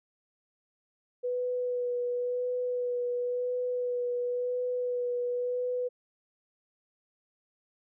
sine tone with vibrato, 492.5 Hz, B4, 5 cents flat, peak -28 dBFS, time 1.23-5.89 s, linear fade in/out 20 ms, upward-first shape sine, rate 0.95 Hz, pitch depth 16 cents each way, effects none

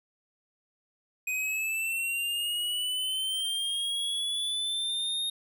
square linear sweep, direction up, 2496 to 3714 Hz, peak -29 dBFS, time 1.27-5.3 s, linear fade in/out 5 ms, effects none

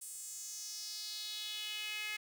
sawtooth tone with high-pass filter sweep, 423.8 Hz, G#4, 35 cents sharp, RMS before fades -43 dBFS, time 0.01-2.17 s, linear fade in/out 10 ms, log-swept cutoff 8900 to 2200 Hz, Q 3.5, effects none

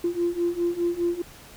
sine beating tone pair, 342.9 / 347.8 Hz, F4 / F4, -32 / -7 cents, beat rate 4.9 Hz, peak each -26 / -24 dBFS, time 0.04-1.22 s, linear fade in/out 5 ms, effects tanh soft clip ceiling -15 dBFS + pink hiss -47 dBFS RMS until 1.56 s

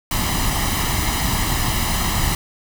pink noise with comb filter, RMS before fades -20 dBFS, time 0.11-2.35 s, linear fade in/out 2 ms, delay 1 ms, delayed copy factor +0.65, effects none

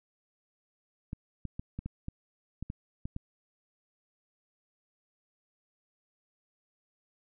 clicks, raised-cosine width 5 ms, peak -24 dBFS, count 10, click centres 1.131 / 1.453 / 1.595 / 1.79 / 1.86 / 2.084 / 2.626 / 2.701 / 3.055 / 3.164 s, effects none

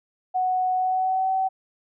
sine tone with pitch glide, 740 to 761.2 Hz, F#5 to F#5, 0 to +49 cents, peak -20 dBFS, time 0.34-1.49 s, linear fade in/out 20 ms, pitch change +49 cents, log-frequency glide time 0.75-1.31 s, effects none

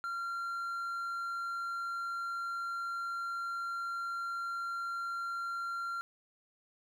triangle tone, 1378 Hz, F6, 24 cents flat, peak -33 dBFS, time 0.04-6.01 s, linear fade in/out 0 ms, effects none

